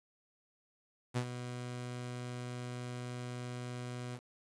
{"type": "tone with ADSR envelope", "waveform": "sawtooth", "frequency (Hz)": 123.47, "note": "B2", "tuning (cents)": 0, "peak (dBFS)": -26, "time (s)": [1.14, 4.2], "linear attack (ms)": 29, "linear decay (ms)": 74, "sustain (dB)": -10, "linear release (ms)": 59, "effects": ["resampled to 22050 Hz", "9-bit"]}